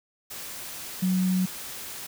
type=tone in noise; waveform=sine; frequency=185 Hz; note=F#3; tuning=in tune; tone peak=-21 dBFS; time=1.02-1.46 s; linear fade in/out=10 ms; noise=white; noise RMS=-38 dBFS; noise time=0.3-2.07 s; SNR=+14 dB; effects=none